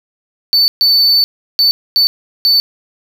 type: tone bursts at uneven times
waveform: triangle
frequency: 4511 Hz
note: C#8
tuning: 29 cents sharp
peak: -6 dBFS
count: 5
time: 0.53-0.68 / 0.81-1.24 / 1.59-1.71 / 1.96-2.07 / 2.45-2.6 s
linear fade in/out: 0 ms
effects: none